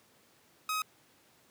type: tone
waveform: sawtooth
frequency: 1265 Hz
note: D#6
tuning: 28 cents sharp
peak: -27 dBFS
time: 0.69-0.82 s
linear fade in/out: 2 ms
effects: pink hiss -64 dBFS RMS until 1.5 s + high-pass 150 Hz 12 dB/octave